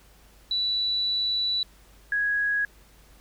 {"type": "tone pair in turn", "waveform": "sine", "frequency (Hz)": [3951, 1661.2], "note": ["B7", "G#6"], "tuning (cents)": [0, 0], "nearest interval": "octave + minor third", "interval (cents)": 1500, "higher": "first", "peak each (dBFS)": [-23, -22], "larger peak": "second", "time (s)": [[0.51, 1.63], [2.12, 2.65]], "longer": "first", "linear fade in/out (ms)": 2, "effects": ["added 50 Hz sine -54 dBFS peak until 3.2 s", "pink hiss -57 dBFS RMS until 3.2 s"]}